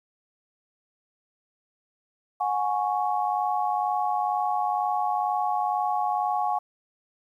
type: chord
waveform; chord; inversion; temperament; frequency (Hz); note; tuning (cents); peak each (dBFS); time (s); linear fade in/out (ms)
sine; F# suspended second; none; equal with one note detuned; 728.5 / 830.6 / 1108.7; F#5 / G#5 / C#6; -27 / 0 / 0; -27 / -26 / -30; 2.4-6.59; 10
effects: 10-bit